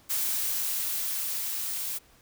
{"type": "noise with level ramp", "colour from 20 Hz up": "blue", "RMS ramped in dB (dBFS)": [-28, -33], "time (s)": [0.09, 1.99], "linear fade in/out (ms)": 20, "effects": ["pink hiss -59 dBFS RMS until 2.21 s"]}